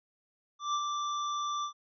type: tone with ADSR envelope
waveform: square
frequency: 1174.7 Hz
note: D6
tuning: in tune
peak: -28 dBFS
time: 0.59-1.73 s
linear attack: 150 ms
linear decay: 58 ms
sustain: -4 dB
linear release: 94 ms
effects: resampled to 16000 Hz